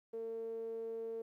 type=tone with band-pass filter; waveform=sawtooth; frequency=226.6 Hz; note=A#3; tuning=49 cents flat; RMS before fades=-42 dBFS; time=0.13-1.22 s; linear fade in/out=5 ms; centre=460 Hz; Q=9.4; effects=13-bit